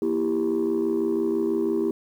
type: chord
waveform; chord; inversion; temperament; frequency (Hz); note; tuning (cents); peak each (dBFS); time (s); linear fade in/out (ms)
sine; E diminished; second; just; 237.3 / 329.6 / 395.6; Bb3 / E4 / G4; +31 / 0 / +16; -27 / -23 / -23; 0.02-1.91; 2
effects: tanh soft clip ceiling -17 dBFS + 9-bit